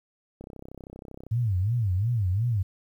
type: click train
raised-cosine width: 2 ms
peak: -28 dBFS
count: 29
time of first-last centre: 0.41-1.266 s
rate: 32.7 Hz
type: tone with vibrato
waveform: sine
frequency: 104.8 Hz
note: G#2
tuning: 16 cents sharp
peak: -22 dBFS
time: 1.31-2.63 s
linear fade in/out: 10 ms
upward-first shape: sine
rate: 2.8 Hz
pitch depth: 270 cents each way
effects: 10-bit